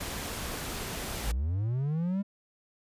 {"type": "noise", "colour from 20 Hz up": "pink", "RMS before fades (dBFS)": -36, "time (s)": [0, 1.32], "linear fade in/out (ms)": 10}
{"type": "linear sweep", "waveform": "triangle", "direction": "up", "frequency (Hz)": [45.57, 202.8], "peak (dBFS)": -25, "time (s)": [1.25, 2.23], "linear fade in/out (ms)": 20}
{"effects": ["resampled to 32000 Hz"]}